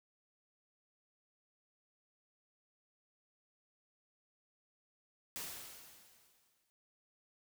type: noise with exponential decay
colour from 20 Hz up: white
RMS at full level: -42 dBFS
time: 5.36-6.7 s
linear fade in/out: 0 ms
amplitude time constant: 290 ms
effects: none